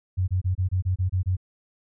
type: tone bursts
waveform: sine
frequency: 92.5 Hz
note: F#2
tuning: in tune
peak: -20 dBFS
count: 9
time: 0.17-1.368 s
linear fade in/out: 20 ms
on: 110 ms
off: 26 ms
effects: none